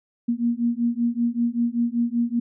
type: beating tone pair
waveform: sine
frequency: 233.9 / 239.1 Hz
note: A#3 / A#3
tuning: +6 / +44 cents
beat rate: 5.2 Hz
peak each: -23 dBFS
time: 0.28-2.4 s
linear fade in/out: 10 ms
effects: none